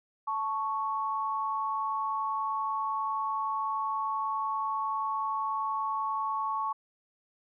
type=tone pair together; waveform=sine; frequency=878.4 / 1108.7 Hz; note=A5 / C#6; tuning=-3 / 0 cents; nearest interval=major third; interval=403 cents; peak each=-33 / -30 dBFS; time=0.27-6.73 s; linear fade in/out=10 ms; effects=none